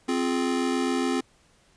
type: chord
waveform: square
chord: F minor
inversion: second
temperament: just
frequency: 261.9 / 349.2 / 419.1 Hz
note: C4 / F4 / Ab4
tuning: +2 / 0 / +16 cents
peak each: -26 / -30 / -32 dBFS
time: 0.08-1.21 s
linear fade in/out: 10 ms
effects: pink hiss -61 dBFS RMS until 1.76 s + resampled to 22050 Hz